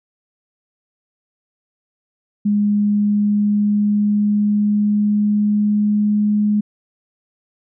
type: tone with pitch glide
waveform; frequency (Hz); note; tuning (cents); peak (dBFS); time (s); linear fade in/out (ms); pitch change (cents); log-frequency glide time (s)
sine; 206.4 to 209; G#3 to G#3; -10 to +11; -13; 2.45-6.61; 10; +21; 2.7-6.28
effects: none